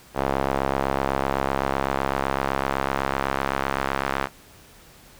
sawtooth tone with band-pass filter sweep, 67.9 Hz, C#2, 35 cents flat, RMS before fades -25 dBFS, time 0.14-4.29 s, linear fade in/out 50 ms, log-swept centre 760 to 1300 Hz, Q 1.1, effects pink hiss -50 dBFS RMS until 5.19 s

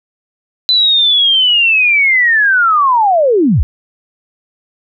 sine linear sweep, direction down, 4036 to 43.31 Hz, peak -7 dBFS, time 0.69-3.63 s, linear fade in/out 0 ms, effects none

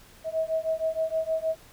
sine beating tone pair, 639 / 645.4 Hz, D#5 / E5, +46 / -37 cents, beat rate 6.4 Hz, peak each -28 dBFS, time 0.24-1.56 s, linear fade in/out 50 ms, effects pink hiss -53 dBFS RMS until 1.72 s

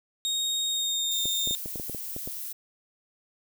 30% pulse tone with pitch glide, 3729 to 3648 Hz, A#7 to A#7, 0 to -38 cents, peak -23 dBFS, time 0.25-1.55 s, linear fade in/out 0 ms, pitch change -38 cents, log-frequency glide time 0.67-1.23 s
violet noise, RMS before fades -36 dBFS, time 1.11-2.53 s, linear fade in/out 10 ms
clicks, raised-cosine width 2 ms, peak -24 dBFS, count 10, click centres 1.256 / 1.474 / 1.51 / 1.659 / 1.758 / 1.798 / 1.897 / 1.948 / 2.164 / 2.275 s
effects none

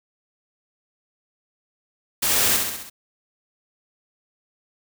white noise with echo, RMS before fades -21 dBFS, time 2.22-2.57 s, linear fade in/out 10 ms, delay 66 ms, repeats 5, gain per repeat -4 dB, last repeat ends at 2.9 s, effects none

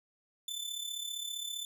sawtooth tone with amplitude modulation, 3520 Hz, A7, in tune, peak -31 dBFS, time 0.48-1.65 s, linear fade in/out 2 ms, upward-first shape sine, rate 35.2 Hz, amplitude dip 65%, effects none

